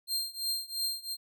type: tone with tremolo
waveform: sawtooth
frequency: 4186 Hz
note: C8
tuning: in tune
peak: -25 dBFS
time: 0.07-1.17 s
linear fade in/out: 50 ms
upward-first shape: triangle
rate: 2.9 Hz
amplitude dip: 95%
effects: none